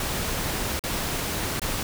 pink noise with dropouts, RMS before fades -28 dBFS, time 0-1.83 s, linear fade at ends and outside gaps 2 ms, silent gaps 0.794-0.838 / 1.596-1.617 s, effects none

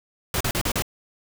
pink noise bursts, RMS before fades -24 dBFS, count 5, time 0.34-0.822 s, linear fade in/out 2 ms, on 66 ms, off 38 ms, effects none

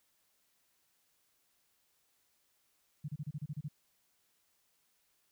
sine tone bursts, 148.1 Hz, D3, 15 cents sharp, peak -36 dBFS, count 9, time 3.04-3.685 s, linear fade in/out 10 ms, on 45 ms, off 30 ms, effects white hiss -75 dBFS RMS until 5.31 s

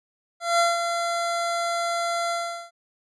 25% pulse tone with ADSR envelope, 684 Hz, F5, 36 cents flat, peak -13 dBFS, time 0.4-2.71 s, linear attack 190 ms, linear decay 180 ms, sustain -7 dB, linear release 400 ms, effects resampled to 22050 Hz

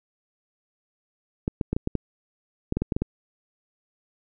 clicks, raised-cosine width 3 ms, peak -11 dBFS, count 12, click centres 1.479 / 1.612 / 1.73 / 1.765 / 1.874 / 1.953 / 2.724 / 2.77 / 2.82 / 2.922 / 2.965 / 3.02 s, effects none

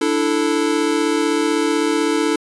square chord, D suspended second, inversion none, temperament equal, 293.7 / 329.6 / 440 Hz, D4 / E4 / A4, 0 / 0 / 0 cents, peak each -21 dBFS, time 0.01-2.36 s, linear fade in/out 5 ms, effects resampled to 24000 Hz

